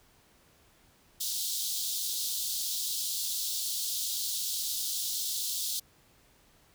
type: high-pass noise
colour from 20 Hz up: pink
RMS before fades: -33 dBFS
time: 1.2-5.8 s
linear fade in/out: 10 ms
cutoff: 3500 Hz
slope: 48 dB/octave
effects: pink hiss -63 dBFS RMS until 6.74 s